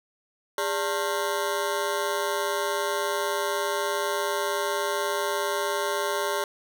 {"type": "ring-modulated tone", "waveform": "20% pulse", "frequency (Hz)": 493.9, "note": "B4", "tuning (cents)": 0, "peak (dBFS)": -17, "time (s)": [0.58, 6.44], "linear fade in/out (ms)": 2, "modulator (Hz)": 88.3, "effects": []}